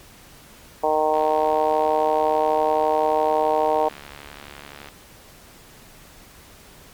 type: harmonic tone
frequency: 154.5 Hz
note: D#3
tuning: 12 cents flat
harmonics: 2 / 3 / 4 / 5 / 6 / 7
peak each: -32 / -23 / -22 / -22 / -24 / -32 dBFS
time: 0.83-3.89 s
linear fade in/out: 10 ms
type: click train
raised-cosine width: 0.3 ms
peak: -22 dBFS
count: 270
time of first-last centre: 1.14-4.887 s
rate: 71.8 Hz
effects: pink hiss -47 dBFS RMS until 6.93 s + MP3 96 kbps